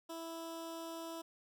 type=tone with notch filter; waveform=15% pulse; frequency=329.6 Hz; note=E4; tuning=in tune; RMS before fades=-45 dBFS; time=0.09-1.22 s; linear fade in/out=10 ms; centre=1900 Hz; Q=1.4; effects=none